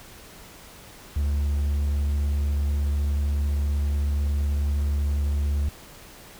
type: tone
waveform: triangle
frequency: 72 Hz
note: D2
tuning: 34 cents flat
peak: -19 dBFS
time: 1.16-5.69 s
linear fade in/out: 5 ms
effects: pink hiss -46 dBFS RMS until 6.39 s